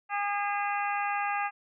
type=harmonic tone with a mistuned harmonic; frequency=407.5 Hz; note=G#4; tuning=33 cents flat; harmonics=2 / 3 / 4 / 5 / 6 / 7; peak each=-30 / -34 / -36 / -38 / -40 / -41 dBFS; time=0.09-1.51 s; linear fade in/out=50 ms; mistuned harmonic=7; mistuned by=-90 cents; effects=none